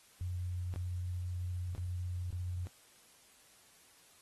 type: tone with dropouts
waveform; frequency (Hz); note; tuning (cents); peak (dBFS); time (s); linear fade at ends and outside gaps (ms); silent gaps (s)
sine; 89.5; F2; +43; -35; 0.21-2.67; 0; 0.739-0.76 / 1.75-1.779 / 2.305-2.327
effects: white hiss -63 dBFS RMS until 4.21 s + AAC 32 kbps